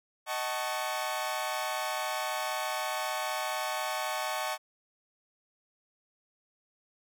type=chord; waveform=sawtooth; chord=D# half-diminished seventh; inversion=none; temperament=equal with one note detuned; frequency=622.3 / 753.8 / 880 / 1108.7 Hz; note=D#5 / F#5 / A5 / C#6; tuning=0 / +32 / 0 / 0 cents; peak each=-33 dBFS; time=0.26-4.58 s; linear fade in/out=50 ms; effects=none

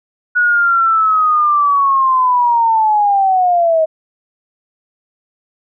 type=linear sweep; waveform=sine; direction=down; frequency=1466 to 627 Hz; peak=-9 dBFS; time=0.35-3.86 s; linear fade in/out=20 ms; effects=none

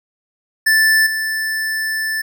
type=tone with level steps; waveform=square; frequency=1760 Hz; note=A6; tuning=in tune; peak=-11 / -19 dBFS; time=0.66-2.22 s; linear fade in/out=10 ms; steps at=1.06 s; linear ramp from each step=10 ms; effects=none

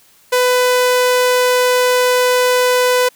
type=tone; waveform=sawtooth; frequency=499.2 Hz; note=B4; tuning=19 cents sharp; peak=-7 dBFS; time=0.32-3.09 s; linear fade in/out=10 ms; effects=white hiss -50 dBFS RMS until 3.15 s

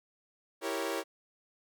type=chord; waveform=sawtooth; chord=E diminished seventh; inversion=none; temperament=equal; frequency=329.6 / 392 / 466.2 / 554.4 Hz; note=E4 / G4 / Bb4 / Db5; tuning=0 / 0 / 0 / 0 cents; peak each=-34 dBFS; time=0.61-1.04 s; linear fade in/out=50 ms; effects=none

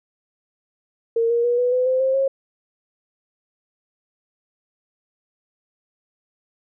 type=tone with pitch steps; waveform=sine; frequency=460 / 470.8 / 481.8 / 493 / 504.5 / 516.3 / 528.4 / 540.8 Hz; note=A#4 / A#4 / B4 / B4 / B4 / C5 / C5 / C#5; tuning=-23 / +17 / -43 / -3 / +37 / -23 / +17 / -43 cents; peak=-16 dBFS; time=1.16-2.28 s; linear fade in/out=5 ms; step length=140 ms; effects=none

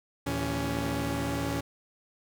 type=tone cluster; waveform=sawtooth; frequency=76.8 / 114.8 / 167.8 / 279.7 / 395.6 Hz; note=D#2 / A#2 / E3 / C#4 / G4; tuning=-22 / -26 / +31 / +16 / +16 cents; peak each=-33 / -31 / -33 / -28 / -37 dBFS; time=0.26-1.61 s; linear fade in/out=10 ms; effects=none

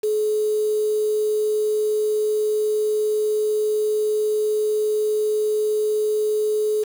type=tone with quantisation; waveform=sine; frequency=425.9 Hz; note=G#4; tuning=44 cents sharp; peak=-18 dBFS; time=0.03-6.84 s; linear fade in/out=10 ms; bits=6; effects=none

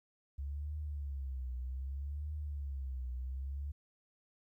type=tone with vibrato; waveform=sine; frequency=68.6 Hz; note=C#2; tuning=17 cents flat; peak=-37 dBFS; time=0.38-3.72 s; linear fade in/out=10 ms; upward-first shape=triangle; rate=0.64 Hz; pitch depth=180 cents each way; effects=13-bit

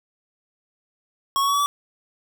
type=tone with pitch steps; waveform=square; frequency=1100 / 1112.8 / 1125.7 / 1138.8 / 1152 Hz; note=C#6 / C#6 / C#6 / C#6 / D6; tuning=-14 / +6 / +26 / +46 / -34 cents; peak=-19 dBFS; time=1.36-1.66 s; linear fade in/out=0 ms; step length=60 ms; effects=none

